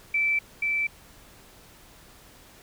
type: tone with echo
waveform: sine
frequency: 2325 Hz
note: D7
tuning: 18 cents flat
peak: -21 dBFS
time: 0.14-0.39 s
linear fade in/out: 5 ms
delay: 480 ms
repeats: 1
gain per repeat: -2 dB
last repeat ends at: 0.87 s
effects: pink hiss -52 dBFS RMS until 2.62 s